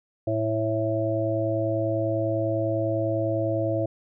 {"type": "harmonic tone", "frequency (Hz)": 110, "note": "A2", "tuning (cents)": 0, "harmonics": [1, 3, 5, 6], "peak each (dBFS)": [-28, -28, -28, -28], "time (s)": [0.27, 3.86], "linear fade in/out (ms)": 5, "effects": []}